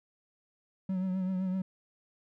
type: tone with vibrato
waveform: triangle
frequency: 186.8 Hz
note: F#3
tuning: 17 cents sharp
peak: -27 dBFS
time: 0.89-1.62 s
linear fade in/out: 5 ms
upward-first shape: triangle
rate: 7.8 Hz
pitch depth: 47 cents each way
effects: none